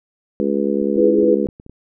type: harmonic tone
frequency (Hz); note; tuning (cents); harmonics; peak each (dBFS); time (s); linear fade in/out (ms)
70; C#2; +18; 3 / 4 / 5 / 6 / 7; -21 / -23 / -22 / -23 / -23; 0.4-1.47; 0
type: clicks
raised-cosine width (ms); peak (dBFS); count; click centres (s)
3; -26; 10; 0.818 / 0.963 / 1.003 / 1.19 / 1.232 / 1.456 / 1.488 / 1.599 / 1.664 / 1.696
type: chord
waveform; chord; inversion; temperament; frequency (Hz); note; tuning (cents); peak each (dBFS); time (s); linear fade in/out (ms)
sine; E major; none; equal with one note detuned; 329.6 / 412.9 / 493.9; E4 / G#4 / B4; 0 / -10 / 0; -17; 0.97-1.35; 10
effects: none